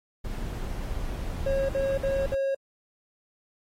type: noise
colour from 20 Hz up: brown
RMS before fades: -32 dBFS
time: 0.24-2.35 s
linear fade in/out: 10 ms
type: tone bursts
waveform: triangle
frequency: 544 Hz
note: C#5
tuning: 33 cents flat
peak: -22 dBFS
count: 4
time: 1.46-2.548 s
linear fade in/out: 5 ms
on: 230 ms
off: 56 ms
effects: AAC 48 kbps